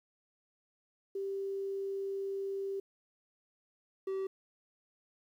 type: tone pair in turn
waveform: sine / triangle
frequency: 392 / 384.8 Hz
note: G4 / G4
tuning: 0 / -32 cents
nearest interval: unison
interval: 32 cents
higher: first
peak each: -34 / -31 dBFS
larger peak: second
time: 1.15-2.8 / 4.07-4.27 s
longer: first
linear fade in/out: 5 ms
effects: 11-bit